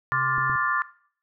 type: chord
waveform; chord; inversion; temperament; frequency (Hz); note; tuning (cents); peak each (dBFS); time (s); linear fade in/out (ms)
sine; D minor seventh; third; equal with one note detuned; 1046.5 / 1174.7 / 1408.3 / 1760; C6 / D6 / F6 / A6; 0 / 0 / +14 / 0; -29 / -26 / -28 / -26; 0.12-0.82; 0
type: tone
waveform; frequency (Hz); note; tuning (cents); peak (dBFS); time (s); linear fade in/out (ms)
triangle; 132.3; C3; +20; -30; 0.12-0.56; 2
type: clicks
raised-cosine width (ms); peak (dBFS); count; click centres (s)
3; -25; 2; 0.382 / 0.498
effects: noise-tail reverb RT60 0.5 s tail -17 dB re dry